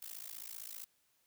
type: noise with amplitude modulation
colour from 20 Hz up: blue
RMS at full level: -43 dBFS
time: 0.02-0.85 s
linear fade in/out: 5 ms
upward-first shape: sine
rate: 55.4 Hz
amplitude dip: 100%
effects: white hiss -75 dBFS RMS until 1.26 s